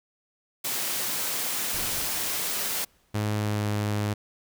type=high-pass noise; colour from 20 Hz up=white; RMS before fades=-29 dBFS; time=0.64-2.85 s; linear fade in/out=10 ms; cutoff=140 Hz; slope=12 dB/octave
type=noise with exponential decay; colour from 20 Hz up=pink; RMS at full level=-36 dBFS; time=1.74-3.49 s; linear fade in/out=5 ms; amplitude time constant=380 ms
type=tone with pitch glide; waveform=sawtooth; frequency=105.5 to 104.35 Hz; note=G#2 to G#2; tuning=+28 to +9 cents; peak=-21 dBFS; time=3.14-4.14 s; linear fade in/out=10 ms; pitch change=-19 cents; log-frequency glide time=3.37-3.7 s
effects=none